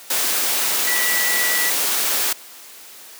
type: tone in noise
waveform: sine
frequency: 1956 Hz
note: B6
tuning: 17 cents flat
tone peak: -21 dBFS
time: 0.87-1.7 s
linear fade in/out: 5 ms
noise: white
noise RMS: -20 dBFS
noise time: 0.1-2.33 s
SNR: -4 dB
effects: white hiss -41 dBFS RMS until 3.19 s + high-pass 300 Hz 12 dB/octave